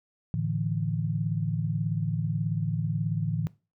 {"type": "chord", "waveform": "sine", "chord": "A suspended fourth", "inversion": "none", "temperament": "just", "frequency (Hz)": [110, 146.67, 165], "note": ["A2", "D3", "E3"], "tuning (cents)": [0, -2, 2], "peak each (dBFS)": -30, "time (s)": [0.34, 3.47], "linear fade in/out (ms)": 0, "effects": ["noise-tail reverb RT60 0.3 s tail -20 dB re dry"]}